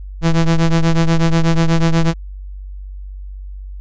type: ring-modulated tone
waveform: square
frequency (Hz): 83.1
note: E2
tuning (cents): +15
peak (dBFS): -8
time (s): 0.21-2.14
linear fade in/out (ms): 50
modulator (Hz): 79
effects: added 48 Hz sine -27 dBFS peak until 3.8 s + resampled to 16000 Hz